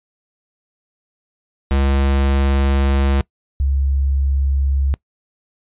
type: tone pair in turn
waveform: square / sine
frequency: 68.5 / 68.5 Hz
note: C#2 / C#2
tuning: -20 / -20 cents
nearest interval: unison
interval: 0 cents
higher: neither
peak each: -14 dBFS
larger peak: neither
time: 1.71-3.21 / 3.6-4.94 s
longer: first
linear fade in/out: 0 ms
effects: noise-tail reverb RT60 0.1 s tail -23 dB re dry + resampled to 8000 Hz